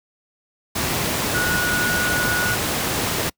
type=tone in noise; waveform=sine; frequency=1458 Hz; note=F#6; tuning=26 cents flat; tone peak=-21 dBFS; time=1.34-2.55 s; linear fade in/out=10 ms; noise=pink; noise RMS=-22 dBFS; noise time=0.75-3.3 s; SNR=-2 dB; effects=noise-tail reverb RT60 0.1 s tail -26 dB re dry + high-pass 80 Hz 12 dB/octave